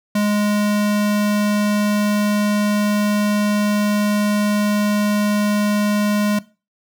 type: tone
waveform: square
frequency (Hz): 207.7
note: G#3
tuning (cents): 0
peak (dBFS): -16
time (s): 0.15-6.39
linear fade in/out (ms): 5
effects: noise-tail reverb RT60 0.3 s tail -18 dB re dry